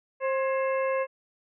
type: harmonic tone with a mistuned harmonic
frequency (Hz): 531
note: C5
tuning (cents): +25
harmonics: 1 / 2 / 3 / 4 / 5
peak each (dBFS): -25 / -32 / -38 / -38 / -41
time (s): 0.2-1.07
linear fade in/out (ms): 50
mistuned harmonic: 3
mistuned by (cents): +78
effects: none